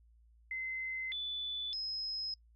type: tone with pitch steps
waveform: sine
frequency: 2059 / 3481 / 5120 Hz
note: C7 / A7 / D#8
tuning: -28 / -19 / +49 cents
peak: -36 dBFS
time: 0.51-2.34 s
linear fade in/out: 2 ms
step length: 610 ms
effects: noise-tail reverb RT60 0.1 s tail -23 dB re dry + added 57 Hz sine -61 dBFS peak until 2.55 s